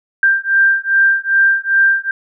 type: beating tone pair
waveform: sine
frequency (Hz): 1581 / 1583.5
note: G6 / G6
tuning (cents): +14 / +17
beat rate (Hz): 2.5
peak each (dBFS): -13 / -13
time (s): 0.23-2.11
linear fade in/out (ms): 2
effects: none